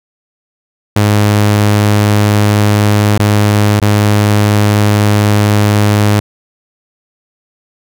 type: tone with dropouts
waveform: sawtooth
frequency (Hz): 104.1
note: G#2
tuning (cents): +5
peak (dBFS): -3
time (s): 0.96-6.2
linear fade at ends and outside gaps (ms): 5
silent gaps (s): 3.179-3.195 / 3.8-3.817
effects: none